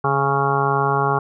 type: harmonic tone with a mistuned harmonic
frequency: 138.59 Hz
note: C#3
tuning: in tune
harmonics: 1 / 2 / 3 / 4 / 5 / 6 / 7 / 8 / 9 / 10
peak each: -23 / -33 / -23 / -34 / -28 / -22 / -31 / -22 / -30 / -26 dBFS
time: 0.04-1.19 s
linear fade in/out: 5 ms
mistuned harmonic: 1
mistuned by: +22 cents
effects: none